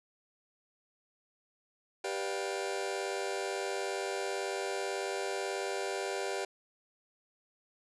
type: chord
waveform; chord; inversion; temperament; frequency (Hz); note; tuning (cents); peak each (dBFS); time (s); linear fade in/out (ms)
sawtooth; G dominant seventh; none; just; 392 / 490 / 588 / 705.6; G4 / B4 / D5 / F5; 0 / -14 / +2 / +18; -32 / -36 / -36 / -38; 2.04-6.45; 5
effects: resampled to 24000 Hz